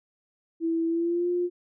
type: tone with pitch glide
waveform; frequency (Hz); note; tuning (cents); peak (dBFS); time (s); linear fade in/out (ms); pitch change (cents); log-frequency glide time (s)
sine; 329.6 to 353.3; E4 to F4; 0 to +20; -23; 0.6-1.5; 50; +120; 0.87-1.29
effects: none